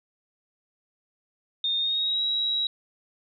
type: tone with pitch glide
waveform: sine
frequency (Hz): 3657 to 3861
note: A#7 to B7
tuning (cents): -34 to -40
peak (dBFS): -23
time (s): 1.64-2.67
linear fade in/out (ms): 2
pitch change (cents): +94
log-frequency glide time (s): 1.78-2.21
effects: none